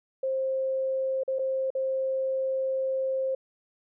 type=tone with dropouts; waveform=sine; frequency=529 Hz; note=C5; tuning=19 cents sharp; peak=-25 dBFS; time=0.23-3.35 s; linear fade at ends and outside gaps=5 ms; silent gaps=1.235-1.278 / 1.387-1.392 / 1.704-1.75 s; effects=none